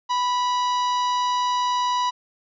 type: harmonic tone with a mistuned harmonic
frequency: 977 Hz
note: B5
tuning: 19 cents flat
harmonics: 1 / 2 / 3 / 4 / 5 / 6 / 7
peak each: -20 / -38 / -34 / -33 / -39 / -41 / -49 dBFS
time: 0.09-2.11 s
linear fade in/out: 20 ms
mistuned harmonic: 1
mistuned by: +23 cents
effects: none